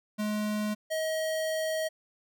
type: tone pair in turn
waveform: square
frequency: 211.1 / 634.3 Hz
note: G#3 / D#5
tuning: +29 / +33 cents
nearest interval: octave + perfect fifth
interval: 1904 cents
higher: second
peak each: -29 / -29 dBFS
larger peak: neither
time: 0.18-0.75 / 0.9-1.89 s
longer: second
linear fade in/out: 20 ms
effects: none